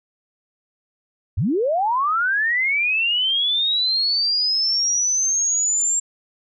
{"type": "linear sweep", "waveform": "sine", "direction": "up", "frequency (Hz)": [68.1, 7459], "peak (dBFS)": -17, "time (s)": [1.37, 6], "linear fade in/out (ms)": 10, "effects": []}